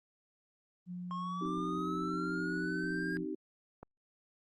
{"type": "tone with pitch glide", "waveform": "sine", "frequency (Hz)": [178.6, 176.14], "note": ["F3", "F3"], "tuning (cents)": [39, 15], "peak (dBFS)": -39, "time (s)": [0.86, 3.26], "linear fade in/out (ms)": 50, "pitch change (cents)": -24, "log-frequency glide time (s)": [1.28, 2.88]}
{"type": "linear sweep", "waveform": "triangle", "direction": "up", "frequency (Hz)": [1071, 1628], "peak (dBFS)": -36, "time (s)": [1.11, 3.17], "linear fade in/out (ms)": 0}
{"type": "chord", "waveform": "sine", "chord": "C minor", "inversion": "none", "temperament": "equal with one note detuned", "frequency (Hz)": [261.6, 311.1, 384.6], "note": ["C4", "Eb4", "G4"], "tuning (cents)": [0, 0, -33], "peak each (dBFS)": [-42, -38, -41], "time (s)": [1.41, 3.35], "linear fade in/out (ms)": 5}
{"type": "click", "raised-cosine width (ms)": 1, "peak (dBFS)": -33, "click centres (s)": 3.83}
{"effects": ["Opus 24 kbps"]}